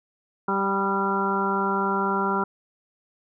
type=harmonic tone with a mistuned harmonic; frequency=196 Hz; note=G3; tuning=in tune; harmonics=1 / 2 / 3 / 4 / 5 / 6 / 7; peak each=-28 / -28 / -38 / -31 / -27 / -34 / -27 dBFS; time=0.48-2.44 s; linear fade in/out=5 ms; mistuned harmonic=6; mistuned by=+36 cents; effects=none